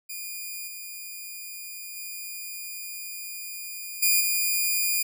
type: tone with level steps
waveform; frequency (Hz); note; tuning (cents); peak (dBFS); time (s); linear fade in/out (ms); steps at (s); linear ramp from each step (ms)
5% pulse; 2431; D#7; -41; -24 / -27 / -25 / -9 / -13; 0.09-5.03; 10; 0.67 / 1.96 / 4.02 / 4.2; 10
effects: none